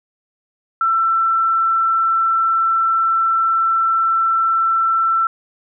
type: tone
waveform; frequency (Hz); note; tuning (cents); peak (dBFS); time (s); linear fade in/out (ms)
sine; 1339; E6; +27; -13; 0.81-5.27; 2
effects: none